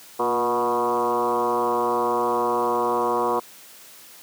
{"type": "tone with frequency modulation", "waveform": "sine", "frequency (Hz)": 726, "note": "F#5", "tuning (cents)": -33, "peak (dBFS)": -19, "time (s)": [0.19, 3.4], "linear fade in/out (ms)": 10, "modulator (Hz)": 123, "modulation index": 3.4, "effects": ["white hiss -46 dBFS RMS until 4.22 s", "high-pass 150 Hz 12 dB/octave"]}